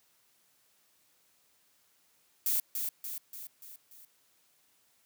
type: noise with echo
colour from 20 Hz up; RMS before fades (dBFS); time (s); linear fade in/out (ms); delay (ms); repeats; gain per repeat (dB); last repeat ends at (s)
violet; -29; 2.46-2.6; 2; 290; 5; -5; 4.05
effects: white hiss -69 dBFS RMS until 5.05 s + high-pass 80 Hz 12 dB/octave